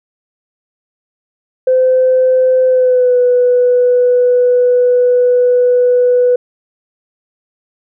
sine tone with pitch glide, 514 to 493.9 Hz, C5 to B4, -31 to 0 cents, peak -6 dBFS, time 1.67-6.36 s, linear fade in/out 5 ms, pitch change -69 cents, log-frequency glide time 2.67-3.18 s, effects tanh soft clip ceiling -2 dBFS

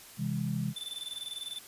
sine chord, C augmented, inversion none, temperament just, 130.81 / 163.52 / 204.4 Hz, C3 / E3 / G#3, 0 / -14 / -27 cents, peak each -34 dBFS, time 0.17-0.74 s, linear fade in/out 50 ms
square tone with tremolo, 3524 Hz, A7, 2 cents sharp, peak -36 dBFS, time 0.76-1.59 s, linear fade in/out 5 ms, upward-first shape square, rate 20 Hz, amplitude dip 70%
effects white hiss -51 dBFS RMS until 1.67 s + resampled to 32000 Hz

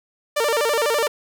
sawtooth tone with vibrato, 520 Hz, C5, 11 cents flat, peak -14 dBFS, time 0.36-1.08 s, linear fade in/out 10 ms, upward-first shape square, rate 12 Hz, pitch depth 220 cents each way, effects none

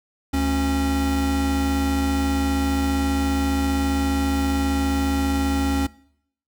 square tone pair together, 73 / 273.9 Hz, D2 / C#4, -10 / -21 cents, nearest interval octave + major seventh, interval 2289 cents, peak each -24 / -22 dBFS, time 0.33-5.87 s, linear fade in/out 10 ms, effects noise-tail reverb RT60 0.7 s tail -23 dB re dry

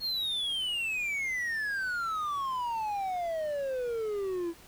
triangle exponential sweep, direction down, 4343 to 329.6 Hz, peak -28 dBFS, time 0-4.54 s, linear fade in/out 50 ms, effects pink hiss -54 dBFS RMS until 4.67 s

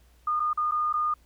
sine tone with dropouts, 1221 Hz, D#6, 33 cents flat, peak -23 dBFS, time 0.27-1.14 s, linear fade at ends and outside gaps 5 ms, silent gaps 0.397-0.401 / 0.532-0.574 / 0.712-0.719 / 0.928-0.938 s, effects added 60 Hz sine -57 dBFS peak until 1.25 s + pink hiss -64 dBFS RMS until 1.25 s

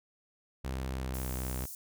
sawtooth tone with pitch glide, 65.41 to 63.95 Hz, C2 to C2, 0 to -39 cents, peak -30 dBFS, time 0.64-1.66 s, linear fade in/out 10 ms, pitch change -39 cents, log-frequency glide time 0.86-1.33 s
white high-pass noise, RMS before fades -44 dBFS, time 1.14-1.75 s, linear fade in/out 2 ms, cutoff 6200 Hz, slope 24 dB/octave
effects none

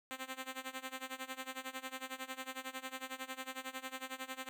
5% pulse tone with tremolo, 261.6 Hz, C4, in tune, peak -28 dBFS, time 0.11-4.49 s, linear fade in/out 0 ms, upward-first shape sine, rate 11 Hz, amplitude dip 90%, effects none

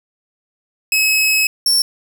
sawtooth tone pair in turn, 2567 / 5439 Hz, E7 / F8, -47 / -47 cents, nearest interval octave + minor second, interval 1300 cents, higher second, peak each -9 dBFS, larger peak neither, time 0.92-1.47 / 1.66-1.82 s, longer first, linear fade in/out 2 ms, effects none

